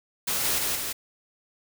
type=noise with echo; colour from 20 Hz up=white; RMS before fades=-27 dBFS; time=0.27-0.59 s; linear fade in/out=10 ms; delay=170 ms; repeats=2; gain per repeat=-2 dB; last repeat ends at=0.93 s; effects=none